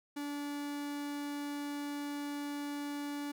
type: tone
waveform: 45% pulse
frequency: 288.9 Hz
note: D4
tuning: 28 cents flat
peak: -37 dBFS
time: 0.16-3.32 s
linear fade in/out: 10 ms
effects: none